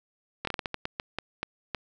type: slowing click train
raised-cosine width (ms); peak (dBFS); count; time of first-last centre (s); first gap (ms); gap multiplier
0.3; -14; 12; 0.45-1.747; 23; 1.3
effects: none